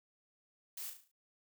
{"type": "noise with echo", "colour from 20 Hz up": "blue", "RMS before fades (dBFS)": -44, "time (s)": [0.77, 0.9], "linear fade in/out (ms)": 5, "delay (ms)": 36, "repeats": 6, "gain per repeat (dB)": -6, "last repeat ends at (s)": 1.116, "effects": ["noise-tail reverb RT60 0.1 s tail -26 dB re dry"]}